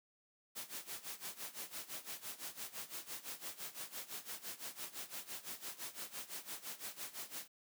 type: noise with tremolo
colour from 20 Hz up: white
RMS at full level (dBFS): -44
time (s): 0.55-7.48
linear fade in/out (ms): 20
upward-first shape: sine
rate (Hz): 5.9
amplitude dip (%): 85
effects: high-pass 150 Hz 12 dB/octave